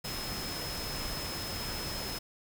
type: tone in noise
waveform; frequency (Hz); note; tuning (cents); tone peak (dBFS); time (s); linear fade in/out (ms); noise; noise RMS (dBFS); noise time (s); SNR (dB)
sine; 5160; E8; -38; -40; 0.04-2.19; 10; pink; -38; 0.04-2.19; -5
effects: none